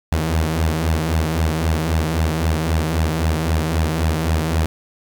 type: tone with flanger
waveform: sawtooth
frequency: 79.9 Hz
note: D#2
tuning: 47 cents sharp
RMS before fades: -19 dBFS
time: 0.12-4.66 s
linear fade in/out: 0 ms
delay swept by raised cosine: 1.1 to 7 ms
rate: 3.8 Hz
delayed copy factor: +0.65
effects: none